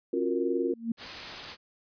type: chord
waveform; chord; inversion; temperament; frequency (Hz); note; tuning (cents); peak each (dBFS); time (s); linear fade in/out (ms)
sine; Gb major seventh; second; equal with one note detuned; 271.6 / 349.2 / 370 / 466.2; Db4 / F4 / Gb4 / Bb4; -35 / 0 / 0 / 0; -32 / -29 / -33 / -31; 0.13-0.74; 5
type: tone with exponential growth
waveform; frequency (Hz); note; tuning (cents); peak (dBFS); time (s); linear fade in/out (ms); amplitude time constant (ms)
sine; 230; A#3; -23; -23; 0.69-0.92; 5; 49
type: noise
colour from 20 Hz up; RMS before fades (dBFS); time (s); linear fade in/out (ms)
white; -38; 0.97-1.57; 50
effects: resampled to 11025 Hz